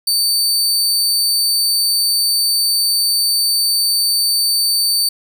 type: tone with amplitude modulation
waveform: sawtooth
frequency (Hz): 4570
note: D8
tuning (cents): -48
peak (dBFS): -9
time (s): 0.07-5.09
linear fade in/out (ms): 5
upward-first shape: sine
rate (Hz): 199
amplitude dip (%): 30
effects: none